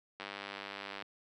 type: click train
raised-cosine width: 0.3 ms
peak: -25 dBFS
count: 83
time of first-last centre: 0.2-1.022 s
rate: 99.7 Hz
effects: high-pass 200 Hz 12 dB/octave